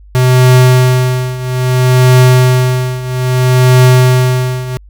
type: tone with tremolo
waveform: square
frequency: 127.2 Hz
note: C3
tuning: 48 cents flat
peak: -3 dBFS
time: 0.15-4.77 s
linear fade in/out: 0 ms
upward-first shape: triangle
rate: 0.61 Hz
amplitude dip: 85%
effects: added 50 Hz sine -34 dBFS peak until 4.89 s